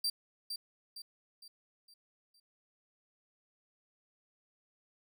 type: tone with echo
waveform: 40% pulse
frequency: 4699 Hz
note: D8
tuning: in tune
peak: -29 dBFS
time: 0.04-0.1 s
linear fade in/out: 5 ms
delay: 460 ms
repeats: 5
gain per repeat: -7 dB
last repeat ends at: 2.4 s
effects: none